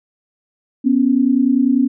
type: tone pair together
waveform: sine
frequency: 246.1 / 276.2 Hz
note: B3 / C#4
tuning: -6 / -6 cents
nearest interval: major second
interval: 200 cents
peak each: -14 / -14 dBFS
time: 0.84-1.88 s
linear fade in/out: 20 ms
effects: none